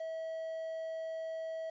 triangle tone with quantisation, 647 Hz, E5, 32 cents flat, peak -35 dBFS, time 0-1.7 s, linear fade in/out 5 ms, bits 10, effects resampled to 16000 Hz

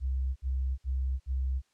sine tone bursts, 65.41 Hz, C2, in tune, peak -27 dBFS, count 4, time 0-1.62 s, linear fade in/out 50 ms, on 360 ms, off 60 ms, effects white hiss -72 dBFS RMS until 1.73 s + low-pass 7000 Hz 12 dB/octave

